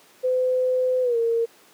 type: tone with pitch glide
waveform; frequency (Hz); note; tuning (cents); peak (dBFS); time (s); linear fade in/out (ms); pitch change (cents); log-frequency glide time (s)
sine; 509 to 461.4; C5 to A#4; -48 to -18; -18; 0.23-1.46; 20; -170; 1.02-1.17
effects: pink hiss -53 dBFS RMS until 1.73 s + high-pass 300 Hz 12 dB/octave